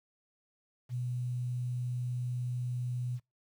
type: tone with quantisation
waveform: sine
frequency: 123.47 Hz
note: B2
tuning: in tune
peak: -32 dBFS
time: 0.89-3.2 s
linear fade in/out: 50 ms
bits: 10
effects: noise-tail reverb RT60 0.2 s tail -24 dB re dry